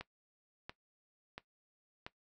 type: click train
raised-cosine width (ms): 0.3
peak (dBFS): -27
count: 4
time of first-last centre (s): 0.01-2.065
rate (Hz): 1.46
effects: noise-tail reverb RT60 0.1 s tail -17 dB re dry